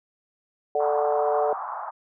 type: chord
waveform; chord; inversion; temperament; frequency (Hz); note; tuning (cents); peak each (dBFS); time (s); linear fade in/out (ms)
sine; D major; second; equal with one note detuned; 440 / 590.4 / 740; A4 / D5 / F#5; 0 / +9 / 0; -25; 0.75-1.53; 2
type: band-pass noise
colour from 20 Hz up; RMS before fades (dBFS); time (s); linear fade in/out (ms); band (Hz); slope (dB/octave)
white; -32; 0.79-1.91; 20; 710 to 1200; 48
effects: none